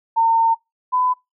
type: tone pair in turn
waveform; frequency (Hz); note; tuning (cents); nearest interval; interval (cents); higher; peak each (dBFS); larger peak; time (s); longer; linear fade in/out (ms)
sine; 910 / 1004.1; A#5 / B5; -42 / +28; major second; 170; second; -12 / -15; first; 0.16-0.55 / 0.92-1.14; first; 20
effects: noise-tail reverb RT60 0.2 s tail -25 dB re dry